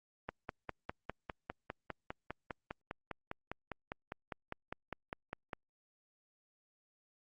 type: click train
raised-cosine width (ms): 0.5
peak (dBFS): -24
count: 27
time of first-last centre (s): 0.29-5.532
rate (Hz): 4.96
effects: Opus 32 kbps